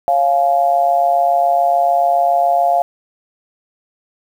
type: tone with amplitude modulation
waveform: sine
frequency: 698.5 Hz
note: F5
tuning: in tune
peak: -7 dBFS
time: 0.08-2.82 s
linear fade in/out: 0 ms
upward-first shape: sine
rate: 147 Hz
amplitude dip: 80%
effects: 7-bit